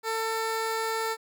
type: tone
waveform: 15% pulse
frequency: 447.1 Hz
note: A4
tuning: 28 cents sharp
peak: -21 dBFS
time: 0.03-1.17 s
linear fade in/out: 50 ms
effects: none